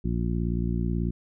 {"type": "harmonic tone", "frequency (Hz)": 58.27, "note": "A#1", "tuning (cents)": 0, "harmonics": [1, 2, 3, 4, 5, 6], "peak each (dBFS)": [-28, -31, -29, -33, -39, -37], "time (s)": [0.04, 1.11], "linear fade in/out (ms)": 10, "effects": []}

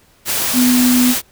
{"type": "tone in noise", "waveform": "sine", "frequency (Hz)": 248.9, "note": "B3", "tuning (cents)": 14, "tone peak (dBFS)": -10, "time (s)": [0.53, 1.15], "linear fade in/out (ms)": 50, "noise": "white", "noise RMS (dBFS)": -18, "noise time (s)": [0.25, 1.22], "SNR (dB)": 5, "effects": ["pink hiss -52 dBFS RMS until 1.31 s"]}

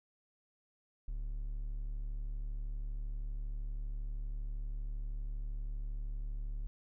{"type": "tone", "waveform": "triangle", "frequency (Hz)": 36.32, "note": "D1", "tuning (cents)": -18, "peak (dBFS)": -34, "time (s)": [1.08, 6.67], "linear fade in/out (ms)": 0, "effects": []}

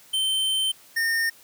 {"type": "tone pair in turn", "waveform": "square", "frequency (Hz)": [3100, 1826.3], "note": ["G7", "A#6"], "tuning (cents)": [-20, -36], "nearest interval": "major sixth", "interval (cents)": 916, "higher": "first", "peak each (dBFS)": -22, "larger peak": "neither", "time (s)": [[0.13, 0.72], [0.96, 1.3]], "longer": "first", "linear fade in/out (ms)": 10, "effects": ["white hiss -52 dBFS RMS until 1.43 s", "high-pass 80 Hz 12 dB/octave"]}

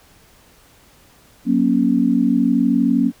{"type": "chord", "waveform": "sine", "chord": "F# major", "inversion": "none", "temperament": "equal with one note detuned", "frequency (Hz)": [185, 237.6, 277.2], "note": ["F#3", "A#3", "C#4"], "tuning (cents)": [0, 33, 0], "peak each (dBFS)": [-21, -16, -17], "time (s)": [1.45, 3.12], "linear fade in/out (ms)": 50, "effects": ["pink hiss -51 dBFS RMS until 3.2 s"]}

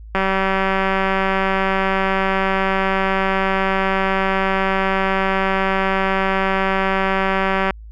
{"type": "click train", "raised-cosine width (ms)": 0.5, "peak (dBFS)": -4, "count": 1452, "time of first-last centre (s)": [0.15, 7.707], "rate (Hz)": 192, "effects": ["added 54 Hz sine -34 dBFS peak until 7.91 s"]}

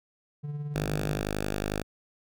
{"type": "tone with tremolo", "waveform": "triangle", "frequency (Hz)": 146.83, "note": "D3", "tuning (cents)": 0, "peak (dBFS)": -28, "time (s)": [0.43, 1.22], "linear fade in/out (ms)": 20, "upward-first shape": "sine", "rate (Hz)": 18, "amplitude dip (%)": 45}
{"type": "tone", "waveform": "5% pulse", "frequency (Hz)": 51.1, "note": "G#1", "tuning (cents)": -27, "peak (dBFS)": -18, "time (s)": [0.74, 1.83], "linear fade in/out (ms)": 20}
{"effects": []}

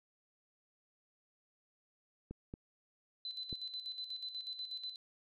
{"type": "clicks", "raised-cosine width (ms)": 3, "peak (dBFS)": -31, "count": 3, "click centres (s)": [2.31, 2.539, 3.528]}
{"type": "tone with tremolo", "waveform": "sine", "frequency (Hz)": 4024, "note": "B7", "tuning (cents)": 32, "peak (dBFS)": -39, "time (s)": [3.25, 4.96], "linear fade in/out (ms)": 2, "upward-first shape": "square", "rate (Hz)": 8.2, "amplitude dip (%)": 60}
{"effects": []}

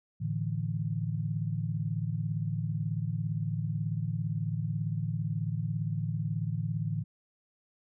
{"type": "chord", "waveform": "sine", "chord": "A suspended fourth", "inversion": "none", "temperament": "equal", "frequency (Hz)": [110, 146.83, 164.81], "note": ["A2", "D3", "E3"], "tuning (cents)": [0, 0, 0], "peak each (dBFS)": [-33, -34, -34], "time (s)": [0.2, 7.04], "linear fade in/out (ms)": 20, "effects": []}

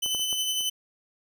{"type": "tone with tremolo", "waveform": "sawtooth", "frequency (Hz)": 3030, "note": "F#7", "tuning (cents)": 40, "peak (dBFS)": -21, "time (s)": [0.02, 0.7], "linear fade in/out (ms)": 10, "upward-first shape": "sine", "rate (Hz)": 11, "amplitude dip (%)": 35}
{"type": "clicks", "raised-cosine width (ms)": 1, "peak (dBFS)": [-28, -25, -35, -27, -35], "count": 5, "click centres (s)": [0.061, 0.148, 0.196, 0.328, 0.608]}
{"effects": []}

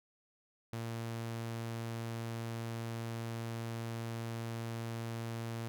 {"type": "tone", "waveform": "sawtooth", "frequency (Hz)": 115, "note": "A#2", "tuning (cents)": -23, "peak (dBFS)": -34, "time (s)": [0.73, 5.68], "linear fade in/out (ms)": 0, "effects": []}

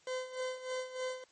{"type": "tone with tremolo", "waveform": "40% pulse", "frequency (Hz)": 512, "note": "C5", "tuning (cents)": -38, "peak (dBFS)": -33, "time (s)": [0.07, 1.24], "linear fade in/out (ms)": 2, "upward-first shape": "sine", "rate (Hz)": 3.3, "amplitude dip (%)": 75, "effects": ["white hiss -66 dBFS RMS until 1.31 s", "MP3 32 kbps"]}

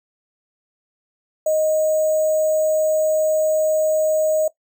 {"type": "tone with sample-and-hold", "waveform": "sine", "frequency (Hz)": 622.3, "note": "D#5", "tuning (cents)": 0, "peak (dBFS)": -15, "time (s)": [1.46, 4.48], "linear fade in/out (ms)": 5, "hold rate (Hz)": 7350, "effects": ["noise-tail reverb RT60 0.1 s tail -17 dB re dry"]}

